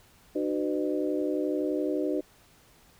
harmonic tone with a mistuned harmonic, 100.8 Hz, G2, 49 cents sharp, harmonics 3 / 4 / 5 / 6, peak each -29 / -31 / -33 / -35 dBFS, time 0.35-2.21 s, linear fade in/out 10 ms, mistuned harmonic 4, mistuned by -130 cents, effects pink hiss -59 dBFS RMS until 2.99 s

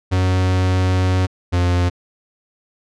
45% pulse tone pair in turn, 92.5 / 88.69 Hz, F#2 / F2, 0 / +27 cents, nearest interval minor second, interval 73 cents, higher first, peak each -14 dBFS, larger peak neither, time 0.11-1.27 / 1.52-1.9 s, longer first, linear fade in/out 20 ms, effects low-pass 6000 Hz 12 dB/octave

